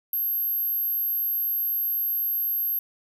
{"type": "tone", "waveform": "sine", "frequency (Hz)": 12544, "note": "G9", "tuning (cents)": 0, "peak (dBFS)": -23, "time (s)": [0.13, 2.79], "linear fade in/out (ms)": 2, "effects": []}